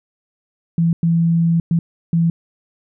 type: tone bursts at uneven times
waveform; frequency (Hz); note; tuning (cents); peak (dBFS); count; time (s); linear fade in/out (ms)
sine; 167.1; E3; +24; -12; 4; 0.78-0.93 / 1.03-1.6 / 1.71-1.79 / 2.13-2.3; 2
effects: none